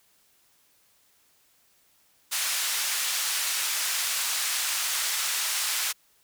white band-pass noise, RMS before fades -28 dBFS, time 2.31-5.93 s, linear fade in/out 20 ms, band 1200 to 10000 Hz, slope 12 dB/octave, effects white hiss -64 dBFS RMS until 6.23 s

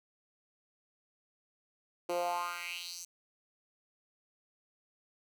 10% pulse tone with high-pass filter sweep, 174.61 Hz, F3, in tune, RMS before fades -37 dBFS, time 2.09-3.05 s, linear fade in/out 5 ms, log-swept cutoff 400 to 6700 Hz, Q 3.7, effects none

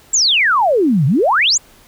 sine exponential two-way sweep, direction down then up, 7710 to 125.4 to 7710 Hz, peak -10 dBFS, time 0.13-1.58 s, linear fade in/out 10 ms, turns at 1.06 s, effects pink hiss -47 dBFS RMS until 1.87 s

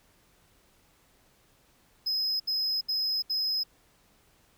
triangle tone bursts, 5090 Hz, D#8, 39 cents sharp, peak -25 dBFS, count 4, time 2.06-3.636 s, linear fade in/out 10 ms, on 340 ms, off 72 ms, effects pink hiss -64 dBFS RMS until 4.57 s

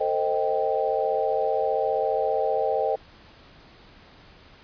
sine chord, A half-diminished seventh, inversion none, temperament equal with one note detuned, 448.2 / 523.3 / 622.3 / 784 Hz, A4 / C5 / Eb5 / G5, +32 / 0 / 0 / 0 cents, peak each -27 dBFS, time 0-2.96 s, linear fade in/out 10 ms, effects pink hiss -51 dBFS RMS until 4.63 s + resampled to 11025 Hz

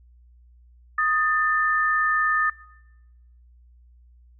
sine tone pair together, 1244 / 1780.6 Hz, D#6 / A6, -1 / +20 cents, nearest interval tritone, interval 621 cents, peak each -22 dBFS, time 0.98-2.5 s, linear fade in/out 5 ms, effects noise-tail reverb RT60 1.0 s tail -22 dB re dry + added 60 Hz sine -50 dBFS peak until 4.39 s

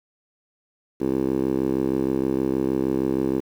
10% pulse tone with band-pass filter, 66.4 Hz, C2, 26 cents sharp, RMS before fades -23 dBFS, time 1-3.41 s, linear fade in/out 20 ms, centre 350 Hz, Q 2.3, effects 8-bit

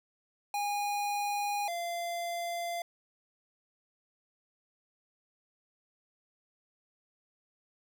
square tone pair in turn, 819 / 688.7 Hz, G#5 / F5, -24 / -24 cents, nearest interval minor third, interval 300 cents, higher first, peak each -31 / -34 dBFS, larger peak first, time 0.54-1.68 / 1.68-2.82 s, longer neither, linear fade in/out 2 ms, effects none

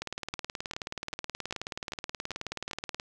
two click trains, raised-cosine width 0.2 ms, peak -20 / -17 dBFS, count 7 / 57, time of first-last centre 0.34-2.712 / 0.02-2.999 s, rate 2.53 / 18.8 Hz, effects none

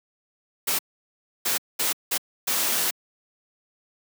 white noise bursts at uneven times, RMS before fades -24 dBFS, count 5, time 0.67-0.79 / 1.45-1.58 / 1.79-1.93 / 2.11-2.18 / 2.47-2.91 s, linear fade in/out 10 ms, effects high-pass 200 Hz 12 dB/octave

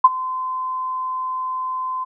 sine tone with ADSR envelope, 1029 Hz, C6, 29 cents flat, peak -3 dBFS, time 0.04-2.05 s, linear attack 7 ms, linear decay 34 ms, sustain -19 dB, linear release 20 ms, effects none

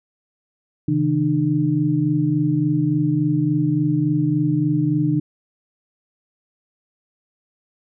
sine tone cluster, 135.2 / 158.7 / 300.8 Hz, C#3 / D#3 / D4, -43 / +35 / +42 cents, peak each -22 / -21 / -19 dBFS, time 0.88-5.2 s, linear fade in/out 5 ms, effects none

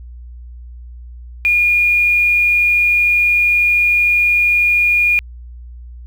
sine tone with quantisation, 2431 Hz, D#7, 41 cents flat, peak -10 dBFS, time 1.45-5.19 s, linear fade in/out 0 ms, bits 6, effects added 60 Hz sine -31 dBFS peak until 6.06 s

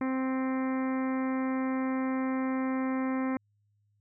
harmonic tone, 261.7 Hz, C4, in tune, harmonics 1 / 2 / 3 / 4 / 5 / 6 / 7 / 8 / 9, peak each -28 / -38 / -42 / -40 / -45 / -49 / -46 / -46 / -53 dBFS, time 0.01-3.37 s, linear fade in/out 2 ms, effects added 103 Hz sine -68 dBFS peak until 4 s

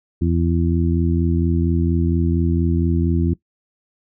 harmonic tone, 84.3 Hz, E2, 39 cents sharp, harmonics 1 / 2 / 3 / 4, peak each -18 / -21 / -23 / -24 dBFS, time 0.21-3.34 s, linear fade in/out 10 ms, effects noise-tail reverb RT60 0.1 s tail -19 dB re dry

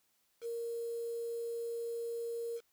sine tone with quantisation, 466.2 Hz, A#4, in tune, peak -36 dBFS, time 0.41-2.61 s, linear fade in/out 50 ms, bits 9, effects white hiss -75 dBFS RMS until 2.72 s

